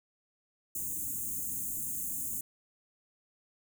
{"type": "band-stop noise", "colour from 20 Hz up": "white", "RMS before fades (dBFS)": -36, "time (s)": [0.75, 2.41], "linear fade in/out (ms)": 5, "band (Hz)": [330, 6500], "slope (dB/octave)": 96, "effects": []}